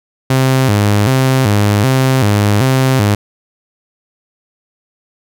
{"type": "tone with vibrato", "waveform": "sawtooth", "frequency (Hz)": 116.54, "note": "A#2", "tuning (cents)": 0, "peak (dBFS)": -5, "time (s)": [0.3, 3.15], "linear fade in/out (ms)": 5, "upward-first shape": "square", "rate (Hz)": 1.3, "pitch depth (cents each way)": 210, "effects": []}